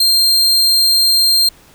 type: tone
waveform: 40% pulse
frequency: 4186 Hz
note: C8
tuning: in tune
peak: -8 dBFS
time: 0-1.49 s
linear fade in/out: 5 ms
effects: pink hiss -46 dBFS RMS until 1.74 s